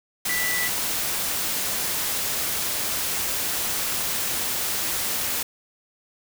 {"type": "tone in noise", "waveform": "sine", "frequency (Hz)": 1975.5, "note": "B6", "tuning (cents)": 0, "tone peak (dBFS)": -25, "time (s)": [0.29, 0.68], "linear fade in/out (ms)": 5, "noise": "white", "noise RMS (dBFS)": -26, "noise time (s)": [0.25, 5.43], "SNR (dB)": -2, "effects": []}